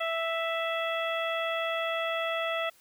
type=harmonic tone with a mistuned harmonic; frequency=659.3 Hz; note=E5; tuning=in tune; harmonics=1 / 2 / 3 / 4 / 5; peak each=-31 / -34 / -36 / -37 / -38 dBFS; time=0-2.7 s; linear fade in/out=10 ms; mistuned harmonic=5; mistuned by=+23 cents; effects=white hiss -61 dBFS RMS until 2.8 s